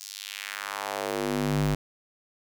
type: tone with high-pass filter sweep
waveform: square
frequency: 50.1 Hz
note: G1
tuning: 38 cents sharp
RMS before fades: -30 dBFS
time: 0-1.75 s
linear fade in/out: 5 ms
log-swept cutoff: 5900 to 100 Hz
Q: 1.7
effects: none